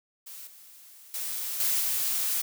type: noise with level steps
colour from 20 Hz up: blue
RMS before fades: -43 / -51 / -33 / -26 / -28 dBFS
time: 0.26-2.42 s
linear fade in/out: 10 ms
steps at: 0.47 / 1.14 / 1.6 / 1.8 s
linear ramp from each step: 2 ms
effects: none